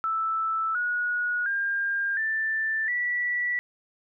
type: tone with pitch steps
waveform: sine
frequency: 1318.5 / 1454.5 / 1604.6 / 1770.2 / 1952.8 Hz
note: E6 / F#6 / G6 / A6 / B6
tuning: 0 / -30 / +40 / +10 / -20 cents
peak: -24 dBFS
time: 0.04-3.59 s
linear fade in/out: 0 ms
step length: 710 ms
effects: none